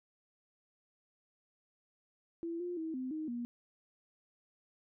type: tone with pitch steps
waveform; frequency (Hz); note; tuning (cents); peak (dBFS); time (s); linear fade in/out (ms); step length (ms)
sine; 335.3 / 353.1 / 321.3 / 257.5 / 311.9 / 239.5; E4 / F4 / E4 / C4 / D#4 / A#3; +30 / +19 / -44 / -28 / +4 / +47; -36; 2.43-3.45; 0; 170
effects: none